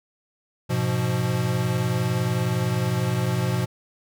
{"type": "chord", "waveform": "square", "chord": "F diminished", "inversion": "first", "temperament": "equal", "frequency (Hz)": [103.83, 123.47, 174.61], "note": ["Ab2", "Cb3", "F3"], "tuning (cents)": [0, 0, 0], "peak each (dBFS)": [-30, -24, -28], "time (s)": [0.69, 3.66], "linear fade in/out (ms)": 20, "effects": []}